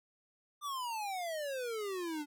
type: exponential sweep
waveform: square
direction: down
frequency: 1200 to 286.4 Hz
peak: -37 dBFS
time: 0.61-2.26 s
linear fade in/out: 50 ms
effects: none